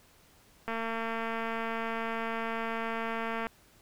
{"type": "click train", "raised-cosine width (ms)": 0.5, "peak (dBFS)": -20, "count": 634, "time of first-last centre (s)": [0.68, 3.469], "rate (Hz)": 227, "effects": ["pink hiss -61 dBFS RMS until 3.81 s"]}